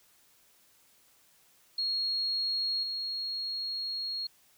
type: tone with level steps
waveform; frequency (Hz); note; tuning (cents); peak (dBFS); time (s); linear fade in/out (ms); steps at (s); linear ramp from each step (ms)
sine; 4293; C8; +44; -28 / -32; 1.78-4.27; 5; 2.83; 2
effects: white hiss -64 dBFS RMS until 4.57 s